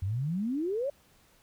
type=exponential sweep; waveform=sine; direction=up; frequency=88.5 to 587.3 Hz; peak=-28 dBFS; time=0.02-0.9 s; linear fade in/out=5 ms; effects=pink hiss -63 dBFS RMS until 1.42 s